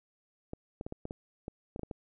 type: clicks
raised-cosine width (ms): 2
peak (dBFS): -25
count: 11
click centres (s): 0.534 / 0.811 / 0.865 / 0.924 / 1.054 / 1.109 / 1.481 / 1.761 / 1.794 / 1.833 / 1.912
effects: none